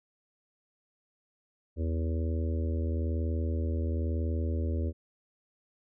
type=harmonic tone; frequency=81 Hz; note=E2; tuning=30 cents flat; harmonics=1 / 3 / 4 / 5 / 6 / 7; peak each=-28 / -38 / -40 / -42 / -44 / -45 dBFS; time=1.76-4.93 s; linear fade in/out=50 ms; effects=none